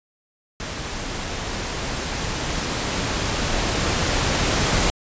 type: noise with level ramp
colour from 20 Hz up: pink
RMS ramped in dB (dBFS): -30 to -19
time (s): 0.6-4.9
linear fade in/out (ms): 0
effects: resampled to 16000 Hz